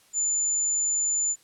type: tone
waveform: sine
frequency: 7050 Hz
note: A8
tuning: 2 cents sharp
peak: -22 dBFS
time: 0.13-1.36 s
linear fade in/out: 50 ms
effects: white hiss -59 dBFS RMS until 1.43 s + low-pass 11000 Hz 12 dB/octave